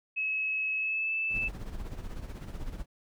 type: tone with pitch glide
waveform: sine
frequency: 2575 to 2632 Hz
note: E7 to E7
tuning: -41 to -3 cents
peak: -28 dBFS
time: 0.16-1.49 s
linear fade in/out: 20 ms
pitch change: +38 cents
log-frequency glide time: 0.76-1.14 s
type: noise with tremolo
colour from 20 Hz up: brown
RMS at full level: -36 dBFS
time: 1.29-2.86 s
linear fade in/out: 50 ms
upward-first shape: sine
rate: 16 Hz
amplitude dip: 60%
effects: none

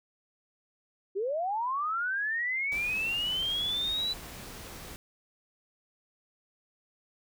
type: linear sweep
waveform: sine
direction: up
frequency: 367 to 4000 Hz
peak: -28 dBFS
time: 1.15-4.14 s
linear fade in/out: 20 ms
type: noise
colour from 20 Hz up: pink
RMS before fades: -44 dBFS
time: 2.72-4.96 s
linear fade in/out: 0 ms
effects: none

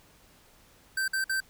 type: tone bursts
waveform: square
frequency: 1556 Hz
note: G6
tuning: 13 cents flat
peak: -27 dBFS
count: 3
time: 0.97-1.404 s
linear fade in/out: 5 ms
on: 110 ms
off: 52 ms
effects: pink hiss -59 dBFS RMS until 1.49 s

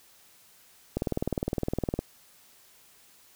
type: click train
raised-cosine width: 2 ms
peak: -14 dBFS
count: 21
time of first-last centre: 0.97-1.99 s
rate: 19.6 Hz
effects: white hiss -58 dBFS RMS until 3.35 s

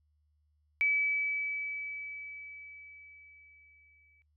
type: tone with exponential decay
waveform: sine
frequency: 2294 Hz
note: D7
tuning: 41 cents flat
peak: -24 dBFS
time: 0.81-4.22 s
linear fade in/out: 0 ms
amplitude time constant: 740 ms
effects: noise-tail reverb RT60 0.1 s tail -25 dB re dry + added 75 Hz sine -69 dBFS peak until 4.36 s

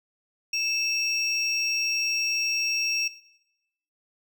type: tone pair together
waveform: triangle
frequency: 2637 / 5588 Hz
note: E7 / F8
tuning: 0 / 0 cents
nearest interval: octave + minor second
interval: 1300 cents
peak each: -26 dBFS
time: 0.53-3.08 s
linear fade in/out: 5 ms
effects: noise-tail reverb RT60 0.9 s tail -17 dB re dry

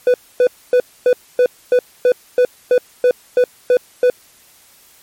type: tone bursts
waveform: triangle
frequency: 496.6 Hz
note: B4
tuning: 9 cents sharp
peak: -6 dBFS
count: 13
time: 0.07-4.1 s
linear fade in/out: 2 ms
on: 70 ms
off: 260 ms
effects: white hiss -48 dBFS RMS until 5.02 s + MP3 64 kbps

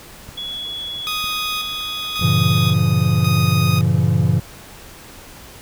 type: click train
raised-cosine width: 5 ms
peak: -23 dBFS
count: 4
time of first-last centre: 0.29-3.147 s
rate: 1.05 Hz
type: tone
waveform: sine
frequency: 3374 Hz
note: G#7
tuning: 27 cents sharp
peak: -25 dBFS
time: 0.37-2.74 s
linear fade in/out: 10 ms
type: tone with tremolo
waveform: 15% pulse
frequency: 1244.5 Hz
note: D#6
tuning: in tune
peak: -16 dBFS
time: 1.07-3.81 s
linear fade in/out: 0 ms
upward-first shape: square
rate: 0.92 Hz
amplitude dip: 50%
type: chord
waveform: triangle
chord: G diminished seventh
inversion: none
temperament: just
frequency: 98 / 117.6 / 141.12 / 169.34 Hz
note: G2 / Bb2 / Db3 / Fb3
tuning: 0 / +16 / +31 / +47 cents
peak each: -17 dBFS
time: 2.21-4.4 s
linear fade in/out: 10 ms
effects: pink hiss -40 dBFS RMS until 5.61 s

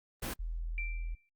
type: noise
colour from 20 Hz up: pink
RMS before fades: -37 dBFS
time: 0.22-0.34 s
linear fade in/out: 10 ms
type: tone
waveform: sine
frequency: 41.2 Hz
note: E1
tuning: in tune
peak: -34 dBFS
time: 0.39-1.15 s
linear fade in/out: 10 ms
type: tone with exponential decay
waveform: sine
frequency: 2349 Hz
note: D7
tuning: in tune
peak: -34 dBFS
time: 0.78-1.29 s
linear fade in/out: 1 ms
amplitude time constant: 110 ms
effects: Opus 32 kbps

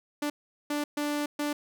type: tone bursts at uneven times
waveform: sawtooth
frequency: 293.7 Hz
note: D4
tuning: in tune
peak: -24 dBFS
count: 4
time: 0.22-0.3 / 0.7-0.84 / 0.97-1.26 / 1.39-1.53 s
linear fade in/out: 5 ms
effects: none

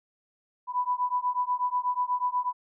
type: beating tone pair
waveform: sine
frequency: 987.8 / 996 Hz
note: B5 / B5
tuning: 0 / +14 cents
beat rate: 8.2 Hz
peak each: -28 dBFS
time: 0.67-2.53 s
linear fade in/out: 50 ms
effects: none

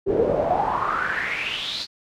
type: noise with band-pass filter sweep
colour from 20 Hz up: brown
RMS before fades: -23 dBFS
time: 0.06-1.87 s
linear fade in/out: 50 ms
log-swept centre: 380 to 4600 Hz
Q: 7.5
effects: none

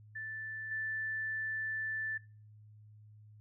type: tone with level steps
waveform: sine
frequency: 1760 Hz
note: A6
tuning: in tune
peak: -39 / -34 dBFS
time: 0.15-2.18 s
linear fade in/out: 10 ms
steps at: 0.71 s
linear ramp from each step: 5 ms
effects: noise-tail reverb RT60 0.4 s tail -22 dB re dry + added 106 Hz sine -54 dBFS peak until 3.4 s

